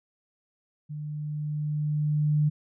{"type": "tone with level ramp", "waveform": "sine", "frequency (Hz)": 150, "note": "D3", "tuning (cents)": 37, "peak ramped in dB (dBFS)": [-33, -19], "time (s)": [0.89, 2.5], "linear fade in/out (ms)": 20, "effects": []}